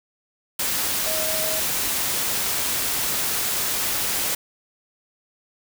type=tone in noise; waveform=sine; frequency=632 Hz; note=D#5; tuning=27 cents sharp; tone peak=-29 dBFS; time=1.06-1.6 s; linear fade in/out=5 ms; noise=white; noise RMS=-24 dBFS; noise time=0.59-4.35 s; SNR=-8 dB; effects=none